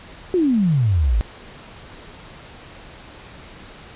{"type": "exponential sweep", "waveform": "sine", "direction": "down", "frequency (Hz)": [380.5, 49], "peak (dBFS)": -14, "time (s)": [0.34, 1.21], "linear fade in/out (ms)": 0, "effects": ["pink hiss -41 dBFS RMS until 3.95 s", "resampled to 8000 Hz"]}